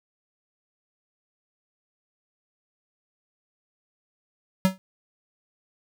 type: tone with exponential decay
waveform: square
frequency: 188.5 Hz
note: F#3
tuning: 32 cents sharp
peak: -14 dBFS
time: 4.65-4.78 s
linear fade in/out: 0 ms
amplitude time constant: 27 ms
effects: none